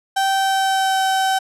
35% pulse tone with pitch glide, 777 to 766.3 Hz, G5 to G5, -16 to -40 cents, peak -14 dBFS, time 0.16-1.39 s, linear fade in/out 10 ms, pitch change -24 cents, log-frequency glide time 0.31-1.01 s, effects low-pass 11000 Hz 12 dB/octave

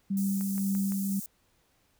sine tone with tremolo, 196 Hz, G3, in tune, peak -25 dBFS, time 0.1-1.2 s, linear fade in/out 10 ms, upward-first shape sine, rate 1.9 Hz, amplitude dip 30%
white high-pass noise, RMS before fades -40 dBFS, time 0.17-1.26 s, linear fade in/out 2 ms, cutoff 6500 Hz, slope 24 dB/octave
click train, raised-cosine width 0.5 ms, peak -32 dBFS, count 4, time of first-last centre 0.41-0.921 s, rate 5.87 Hz
effects pink hiss -69 dBFS RMS until 1.99 s

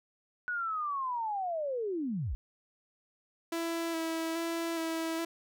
sine linear sweep, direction down, 1479 to 42.47 Hz, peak -31 dBFS, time 0.48-2.35 s, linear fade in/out 0 ms
sawtooth tone with vibrato, 329.6 Hz, E4, in tune, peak -28 dBFS, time 3.52-5.25 s, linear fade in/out 5 ms, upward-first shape square, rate 1.2 Hz, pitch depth 18 cents each way
effects none

